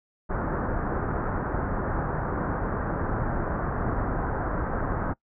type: low-pass noise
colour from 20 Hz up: pink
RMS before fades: -28 dBFS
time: 0.29-5.14 s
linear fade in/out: 20 ms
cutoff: 1600 Hz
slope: 48 dB/octave
effects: noise-tail reverb RT60 0.1 s tail -23 dB re dry